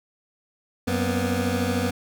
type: tone cluster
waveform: 25% pulse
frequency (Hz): 92.7 / 238.4 / 251.7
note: F#2 / A#3 / B3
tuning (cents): +4 / +39 / +33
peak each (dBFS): -23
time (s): 0.87-1.91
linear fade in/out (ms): 10
effects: none